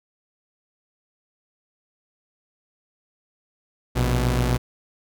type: tone pair together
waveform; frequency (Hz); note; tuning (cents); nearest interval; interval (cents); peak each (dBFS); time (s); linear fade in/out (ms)
sawtooth; 57.93 / 123.6; A#1 / B2; -10 / +2; octave + minor second; 1312; -18; 3.95-4.58; 20
effects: none